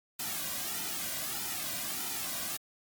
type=noise with flanger; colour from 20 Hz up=white; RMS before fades=-36 dBFS; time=0.19-2.57 s; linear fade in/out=5 ms; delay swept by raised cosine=1.8 to 2.3 ms; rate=1.6 Hz; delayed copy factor=-0.75; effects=Opus 48 kbps